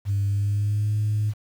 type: tone with pitch glide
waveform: sine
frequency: 100 to 105.95 Hz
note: G2 to G#2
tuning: +35 to +35 cents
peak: -19 dBFS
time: 0.05-1.34 s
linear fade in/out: 50 ms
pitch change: +100 cents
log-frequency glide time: 0.28-0.95 s
effects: tanh soft clip ceiling -17 dBFS + 8-bit